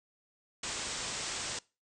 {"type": "low-pass noise", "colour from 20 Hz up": "white", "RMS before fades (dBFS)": -38, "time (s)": [0.63, 1.59], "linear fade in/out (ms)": 5, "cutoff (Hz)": 8500, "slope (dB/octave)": 96, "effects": ["noise-tail reverb RT60 0.3 s tail -23 dB re dry"]}